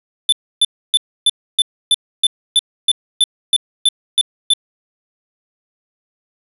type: tone bursts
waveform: square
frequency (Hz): 3520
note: A7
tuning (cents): 0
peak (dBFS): -9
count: 14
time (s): 0.29-4.536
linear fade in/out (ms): 2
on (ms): 34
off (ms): 290
effects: resampled to 32000 Hz + 7-bit